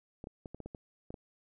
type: clicks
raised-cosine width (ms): 2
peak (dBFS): -30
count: 9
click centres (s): 0.241 / 0.271 / 0.458 / 0.546 / 0.603 / 0.66 / 0.748 / 1.105 / 1.142
effects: none